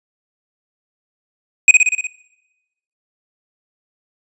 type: tone with echo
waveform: square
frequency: 2500 Hz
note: D#7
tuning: 8 cents sharp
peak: -3 dBFS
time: 1.68-1.71 s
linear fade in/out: 2 ms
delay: 60 ms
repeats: 6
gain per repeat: -3 dB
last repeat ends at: 2.07 s
effects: noise-tail reverb RT60 1.0 s tail -22 dB re dry + resampled to 22050 Hz